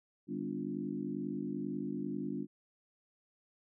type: harmonic tone with a mistuned harmonic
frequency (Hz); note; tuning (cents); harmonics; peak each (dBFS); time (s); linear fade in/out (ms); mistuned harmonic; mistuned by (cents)
50.1; G1; +38; 3 / 4 / 5 / 6 / 7; -47 / -40 / -41 / -40 / -44; 0.27-2.47; 50; 6; -46
effects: none